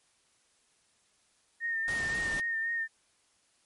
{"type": "tone with vibrato", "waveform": "sine", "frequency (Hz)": 1830, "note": "A#6", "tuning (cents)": -32, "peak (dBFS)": -29, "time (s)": [1.6, 2.88], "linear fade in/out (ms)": 50, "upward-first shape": "sine", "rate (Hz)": 3.8, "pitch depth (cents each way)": 30}
{"type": "noise", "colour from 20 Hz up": "pink", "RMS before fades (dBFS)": -40, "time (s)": [1.88, 2.4], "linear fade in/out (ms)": 0}
{"effects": ["white hiss -69 dBFS RMS until 3.65 s", "MP3 48 kbps"]}